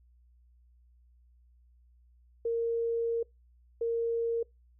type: tone pair in turn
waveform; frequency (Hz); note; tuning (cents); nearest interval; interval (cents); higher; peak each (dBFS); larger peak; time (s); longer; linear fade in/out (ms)
sine; 462.9 / 462.9; A#4 / A#4; -12 / -12; unison; 0; neither; -27; neither; 2.45-3.23 / 3.81-4.43; first; 5
effects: noise-tail reverb RT60 0.2 s tail -25 dB re dry + added 60 Hz sine -59 dBFS peak until 4.79 s